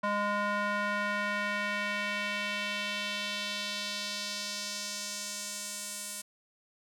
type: tone with band-pass filter sweep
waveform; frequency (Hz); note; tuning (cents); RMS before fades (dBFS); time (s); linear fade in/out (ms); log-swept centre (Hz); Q
square; 205.6; G#3; -17; -34; 0.03-6.22; 10; 1100 to 9200; 1.6
effects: none